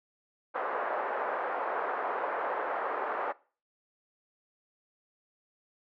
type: band-pass noise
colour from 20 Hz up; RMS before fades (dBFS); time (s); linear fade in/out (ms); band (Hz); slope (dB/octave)
pink; -33; 0.54-3.33; 20; 480 to 1500; 24
effects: noise-tail reverb RT60 0.4 s tail -22 dB re dry